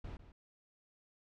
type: noise with echo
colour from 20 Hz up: brown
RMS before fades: -45 dBFS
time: 0.04-0.17 s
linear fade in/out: 5 ms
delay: 150 ms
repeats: 1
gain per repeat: -12 dB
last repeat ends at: 0.32 s
effects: low-pass 4000 Hz 12 dB/octave